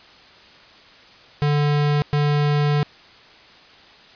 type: tone bursts at uneven times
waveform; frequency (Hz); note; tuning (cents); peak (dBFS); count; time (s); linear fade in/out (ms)
square; 146.83; D3; 0; -17; 2; 1.42-2.02 / 2.13-2.83; 0
effects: white hiss -47 dBFS RMS until 4.15 s + resampled to 11025 Hz